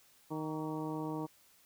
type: harmonic tone with a mistuned harmonic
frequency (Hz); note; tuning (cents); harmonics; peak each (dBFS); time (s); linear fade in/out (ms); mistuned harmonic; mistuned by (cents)
155.56; D#3; 0; 1 / 2 / 3 / 4 / 5 / 6 / 7; -42 / -38 / -44 / -49 / -49 / -45 / -50; 0.3-1.27; 20; 7; +61
effects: white hiss -65 dBFS RMS until 1.65 s